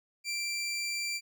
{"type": "tone", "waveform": "20% pulse", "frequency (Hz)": 2353, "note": "D7", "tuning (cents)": 3, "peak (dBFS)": -27, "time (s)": [0.24, 1.21], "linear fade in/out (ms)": 50, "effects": []}